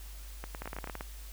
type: two click trains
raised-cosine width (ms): 0.5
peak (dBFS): -23 / -24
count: 8 / 5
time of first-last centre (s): 0.62-1.009 / 0.44-0.874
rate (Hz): 18 / 9.22
effects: added 50 Hz sine -43 dBFS peak until 1.32 s + white hiss -53 dBFS RMS until 1.32 s